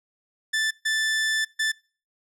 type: tone bursts at uneven times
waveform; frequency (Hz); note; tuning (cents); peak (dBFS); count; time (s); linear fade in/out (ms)
sawtooth; 1760; A6; 0; -18; 3; 0.53-0.71 / 0.85-1.45 / 1.59-1.72; 10
effects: noise-tail reverb RT60 0.4 s tail -25 dB re dry + low-pass 9000 Hz 12 dB/octave